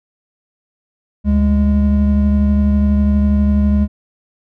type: tone pair together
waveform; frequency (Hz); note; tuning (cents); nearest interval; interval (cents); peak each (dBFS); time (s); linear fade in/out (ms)
triangle; 72.73 / 206; D2 / G#3; -16 / -14; octave + tritone; 1802; -11; 1.24-3.88; 50
effects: none